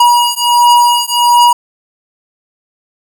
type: beating tone pair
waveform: square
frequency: 960 / 961.4 Hz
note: B5 / B5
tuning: -49 / -47 cents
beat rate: 1.4 Hz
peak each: -10 dBFS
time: 0-1.53 s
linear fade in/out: 5 ms
effects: none